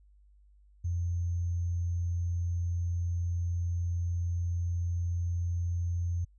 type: tone with sample-and-hold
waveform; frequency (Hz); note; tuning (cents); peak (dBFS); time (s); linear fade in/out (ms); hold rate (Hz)
sine; 86.7; F2; -12; -28; 0.84-6.25; 10; 6300
effects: added 50 Hz sine -57 dBFS peak until 6.38 s + resampled to 22050 Hz